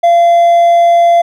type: tone with hard clipping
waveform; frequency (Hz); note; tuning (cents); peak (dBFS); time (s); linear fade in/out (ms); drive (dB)
triangle; 686; F5; -31; -5; 0.03-1.22; 10; 5
effects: none